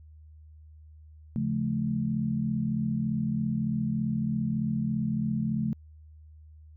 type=chord; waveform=sine; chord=Db augmented; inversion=none; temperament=just; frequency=138.59 / 173.24 / 216.5 Hz; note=Db3 / F3 / A3; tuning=0 / -14 / -28 cents; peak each=-31 / -33 / -28 dBFS; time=1.36-5.73 s; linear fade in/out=0 ms; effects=added 77 Hz sine -48 dBFS peak until 6.76 s

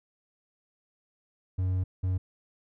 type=tone bursts at uneven times; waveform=triangle; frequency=92.5 Hz; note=F#2; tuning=in tune; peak=-23 dBFS; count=2; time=1.58-1.84 / 2.03-2.18 s; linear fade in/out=10 ms; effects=none

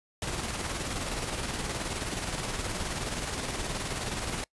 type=noise with tremolo; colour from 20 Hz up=pink; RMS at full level=-32 dBFS; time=0.22-4.44 s; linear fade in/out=2 ms; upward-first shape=square; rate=19 Hz; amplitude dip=35%; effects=noise-tail reverb RT60 0.1 s tail -25 dB re dry + resampled to 24000 Hz

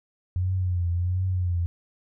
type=tone with vibrato; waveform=sine; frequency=89.8 Hz; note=F2; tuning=49 cents sharp; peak=-22 dBFS; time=0.36-1.66 s; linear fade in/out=0 ms; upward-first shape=triangle; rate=1.4 Hz; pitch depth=80 cents each way; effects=none

